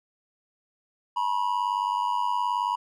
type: tone with amplitude modulation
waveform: triangle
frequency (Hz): 970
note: B5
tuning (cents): -31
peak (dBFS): -18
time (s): 1.16-2.76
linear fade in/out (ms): 10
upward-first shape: sine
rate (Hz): 98.9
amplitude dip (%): 85
effects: none